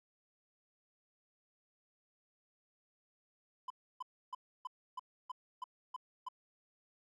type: tone bursts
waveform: triangle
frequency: 1010 Hz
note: B5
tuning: 39 cents sharp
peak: -37 dBFS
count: 9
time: 3.68-6.287 s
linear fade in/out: 5 ms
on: 23 ms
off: 300 ms
effects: none